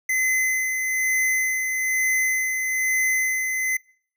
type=tone with tremolo; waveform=square; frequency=2042 Hz; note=C7; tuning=43 cents flat; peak=-19 dBFS; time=0.09-3.77 s; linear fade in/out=5 ms; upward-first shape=sine; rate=1.1 Hz; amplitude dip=40%; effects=noise-tail reverb RT60 0.6 s tail -26 dB re dry